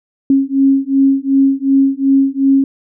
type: beating tone pair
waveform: sine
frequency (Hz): 270.7 / 273.4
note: C#4 / C#4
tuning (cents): -41 / -24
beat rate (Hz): 2.7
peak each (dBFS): -12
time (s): 0.3-2.64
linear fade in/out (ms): 2
effects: none